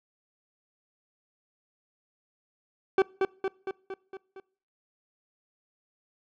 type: tone with echo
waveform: 40% pulse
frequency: 384.1 Hz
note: G4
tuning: 35 cents flat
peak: -17 dBFS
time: 2.98-3.02 s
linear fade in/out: 2 ms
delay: 230 ms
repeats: 6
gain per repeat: -4 dB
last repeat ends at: 4.4 s
effects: noise-tail reverb RT60 0.5 s tail -24 dB re dry + low-pass 2000 Hz 12 dB/octave